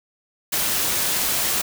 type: noise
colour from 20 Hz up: white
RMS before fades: -22 dBFS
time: 0.52-1.62 s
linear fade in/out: 10 ms
effects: none